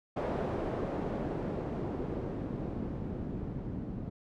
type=noise with low-pass filter sweep; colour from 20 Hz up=white; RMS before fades=-36 dBFS; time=0.16-4.1 s; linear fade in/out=10 ms; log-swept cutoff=590 to 210 Hz; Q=0.99; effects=none